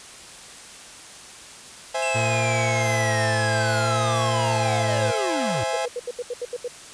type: chord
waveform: 40% pulse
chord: C augmented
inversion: none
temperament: equal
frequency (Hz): 523.3 / 659.3 / 830.6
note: C5 / E5 / G#5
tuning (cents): 0 / 0 / 0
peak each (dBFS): -27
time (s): 1.94-5.86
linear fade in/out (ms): 10
type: linear sweep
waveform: square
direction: down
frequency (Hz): 2692 to 96.6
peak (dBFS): -27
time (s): 2.02-5.64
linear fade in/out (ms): 5
type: tone with vibrato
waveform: 40% pulse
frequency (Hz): 112.7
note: A2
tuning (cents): +42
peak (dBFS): -23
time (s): 2.14-5.12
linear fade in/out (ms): 20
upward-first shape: sine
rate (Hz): 0.6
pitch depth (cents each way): 39
type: tone bursts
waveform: sine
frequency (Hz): 487.9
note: B4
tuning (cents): -21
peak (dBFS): -25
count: 9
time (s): 5.73-6.68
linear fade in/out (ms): 5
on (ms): 38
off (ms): 76
effects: white hiss -42 dBFS RMS until 6.93 s + resampled to 22050 Hz